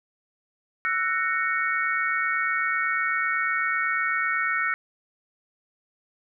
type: chord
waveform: sine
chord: F# dominant seventh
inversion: third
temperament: just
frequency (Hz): 1332 / 1480 / 1850 / 2220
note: E6 / F#6 / A#6 / C#7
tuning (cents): +18 / 0 / -14 / +2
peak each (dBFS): -28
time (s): 0.85-4.74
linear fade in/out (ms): 0
effects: none